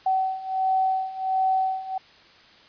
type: beating tone pair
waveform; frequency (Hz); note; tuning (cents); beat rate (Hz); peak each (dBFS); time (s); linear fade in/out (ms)
sine; 758 / 759.4; F#5 / F#5; +42 / +45; 1.4; -26 / -23; 0.06-1.98; 5
effects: white hiss -52 dBFS RMS until 2.68 s + resampled to 11025 Hz